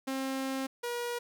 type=tone pair in turn; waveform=sawtooth; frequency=266.6 / 479.9 Hz; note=C4 / B4; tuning=+33 / -50 cents; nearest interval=minor seventh; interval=1017 cents; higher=second; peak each=-28 / -29 dBFS; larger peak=first; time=0.07-0.67 / 0.83-1.19 s; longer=first; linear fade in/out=10 ms; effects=11-bit